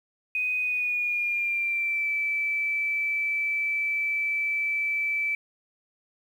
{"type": "tone with pitch glide", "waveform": "sine", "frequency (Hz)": [2498, 2317], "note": ["D#7", "D7"], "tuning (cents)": [6, -24], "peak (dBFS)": -24, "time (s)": [0.35, 5.35], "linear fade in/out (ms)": 2, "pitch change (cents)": -130, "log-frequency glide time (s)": [0.59, 2.09], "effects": ["9-bit"]}